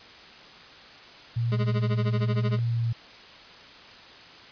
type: tone with vibrato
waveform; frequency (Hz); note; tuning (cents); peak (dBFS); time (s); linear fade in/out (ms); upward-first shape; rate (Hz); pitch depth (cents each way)
sine; 116.9; A#2; +5; -23; 1.36-2.93; 10; triangle; 1.1; 18
type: tone with tremolo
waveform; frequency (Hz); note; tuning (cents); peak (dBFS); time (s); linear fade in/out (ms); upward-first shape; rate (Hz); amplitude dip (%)
25% pulse; 207.7; G#3; 0; -22; 1.52-2.59; 0; sine; 13; 95
effects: white hiss -47 dBFS RMS until 4.51 s + resampled to 11025 Hz